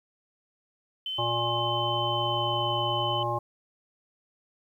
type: tone with pitch glide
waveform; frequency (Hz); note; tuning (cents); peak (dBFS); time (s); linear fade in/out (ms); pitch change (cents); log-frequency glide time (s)
sine; 3062 to 3036; G7 to F#7; -41 to +44; -30; 1.06-3.23; 2; -15; 2.11-2.81
type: harmonic tone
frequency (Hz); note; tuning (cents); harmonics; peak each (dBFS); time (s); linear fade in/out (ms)
118.4; A#2; +27; 1 / 3 / 5 / 7 / 9; -33 / -35 / -33 / -31 / -31; 1.18-3.39; 10
effects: 10-bit